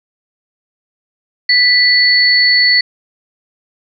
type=tone pair together; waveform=sine; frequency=1975.5 / 4435 Hz; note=B6 / C#8; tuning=0 / 0 cents; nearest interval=octave + major second; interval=1400 cents; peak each=-10 dBFS; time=1.49-2.81 s; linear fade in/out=5 ms; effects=none